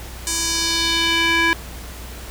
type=tone with band-pass filter sweep; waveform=square; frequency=332.2 Hz; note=E4; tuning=13 cents sharp; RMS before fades=-19 dBFS; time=0.27-1.53 s; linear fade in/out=0 ms; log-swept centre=7600 to 1900 Hz; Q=1.8; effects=added 60 Hz sine -34 dBFS peak until 2.3 s + pink hiss -37 dBFS RMS until 2.3 s